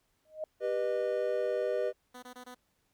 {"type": "tone with exponential growth", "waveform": "sine", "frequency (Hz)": 622.3, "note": "D#5", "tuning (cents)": 0, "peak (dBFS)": -30, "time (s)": [0.25, 0.44], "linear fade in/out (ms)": 2, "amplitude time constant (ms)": 41}
{"type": "chord", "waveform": "triangle", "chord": "G augmented", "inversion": "none", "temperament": "just", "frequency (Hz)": [392, 490, 612.5], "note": ["G4", "B4", "D#5"], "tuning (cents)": [0, -14, -27], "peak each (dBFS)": [-33, -30, -31], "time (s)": [0.6, 1.93], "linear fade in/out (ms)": 50}
{"type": "tone bursts", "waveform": "10% pulse", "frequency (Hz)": 249.3, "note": "B3", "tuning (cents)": 16, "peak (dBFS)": -37, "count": 4, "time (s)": [2.14, 2.548], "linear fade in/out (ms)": 10, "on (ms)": 87, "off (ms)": 20}
{"effects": ["pink hiss -75 dBFS RMS until 2.93 s"]}